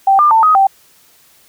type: tone with pitch steps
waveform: sine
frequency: 780 / 1199 / 893 / 1256 / 779 Hz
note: G5 / D6 / A5 / D#6 / G5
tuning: -9 / +36 / +25 / +16 / -11 cents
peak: -6 dBFS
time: 0.07-0.67 s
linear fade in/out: 5 ms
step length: 120 ms
effects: white hiss -49 dBFS RMS until 1.48 s